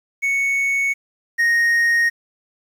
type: tone pair in turn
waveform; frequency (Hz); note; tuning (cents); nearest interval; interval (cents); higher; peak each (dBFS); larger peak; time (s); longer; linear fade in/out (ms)
triangle; 2217 / 1864.3; C#7 / A#6; 0 / 0; minor third; 300; first; -15 / -12; second; 0.22-0.94 / 1.38-2.1; neither; 20
effects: 8-bit